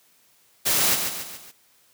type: noise with echo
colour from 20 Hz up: white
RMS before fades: -21 dBFS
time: 0.65-0.96 s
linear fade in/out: 20 ms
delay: 140 ms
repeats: 4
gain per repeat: -6 dB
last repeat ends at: 1.52 s
effects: white hiss -60 dBFS RMS until 1.93 s + high-pass 80 Hz 12 dB/octave